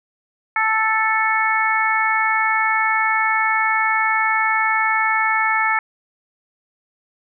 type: harmonic tone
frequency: 440 Hz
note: A4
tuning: in tune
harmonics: 2 / 3 / 4 / 5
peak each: -21 / -21 / -21 / -21 dBFS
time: 0.56-5.79 s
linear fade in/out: 2 ms
effects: none